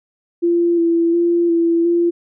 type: tone with vibrato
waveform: sine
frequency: 339.4 Hz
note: F4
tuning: 49 cents flat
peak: -12 dBFS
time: 0.42-2.11 s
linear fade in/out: 20 ms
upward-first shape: square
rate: 1.4 Hz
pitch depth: 19 cents each way
effects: none